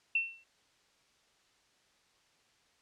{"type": "tone with exponential decay", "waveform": "sine", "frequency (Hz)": 2701, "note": "E7", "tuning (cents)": 42, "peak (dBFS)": -24, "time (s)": [0.15, 0.44], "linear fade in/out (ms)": 5, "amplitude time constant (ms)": 63, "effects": ["white hiss -69 dBFS RMS until 2.81 s", "low-pass 6000 Hz 12 dB/octave"]}